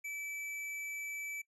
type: tone with hard clipping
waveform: sine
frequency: 2309 Hz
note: D7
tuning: 30 cents flat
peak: -40 dBFS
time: 0.04-1.42 s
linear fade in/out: 10 ms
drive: 18 dB
effects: noise-tail reverb RT60 0.1 s tail -22 dB re dry + resampled to 32000 Hz